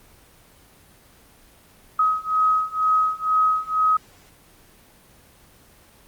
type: beating tone pair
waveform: sine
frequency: 1266 / 1268.1 Hz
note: D#6 / D#6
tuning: +30 / +33 cents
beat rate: 2.1 Hz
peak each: -21 / -20 dBFS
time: 1.99-3.97 s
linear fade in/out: 5 ms
effects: pink hiss -52 dBFS RMS until 6.07 s + Opus 24 kbps